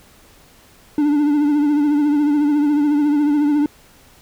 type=tone with vibrato; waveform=triangle; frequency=293.7 Hz; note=D4; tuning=in tune; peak=-11 dBFS; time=0.98-3.66 s; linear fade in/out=2 ms; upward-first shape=triangle; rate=14 Hz; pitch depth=59 cents each way; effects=pink hiss -49 dBFS RMS until 4.21 s